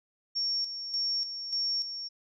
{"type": "tone with tremolo", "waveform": "sine", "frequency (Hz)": 5500, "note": "F8", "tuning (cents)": -27, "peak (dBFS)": -27, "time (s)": [0.35, 2.09], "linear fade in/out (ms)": 20, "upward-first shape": "square", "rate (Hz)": 1.7, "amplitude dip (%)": 60, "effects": []}